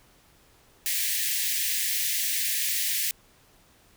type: high-pass noise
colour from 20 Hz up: white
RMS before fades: -27 dBFS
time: 0.86-3.11 s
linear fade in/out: 0 ms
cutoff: 1700 Hz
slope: 96 dB/octave
effects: pink hiss -59 dBFS RMS until 3.96 s